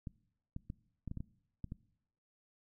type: clicks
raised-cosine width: 5 ms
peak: -29 dBFS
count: 9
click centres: 0.072 / 0.564 / 0.701 / 1.077 / 1.114 / 1.173 / 1.205 / 1.643 / 1.721 s
effects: noise-tail reverb RT60 0.8 s tail -22 dB re dry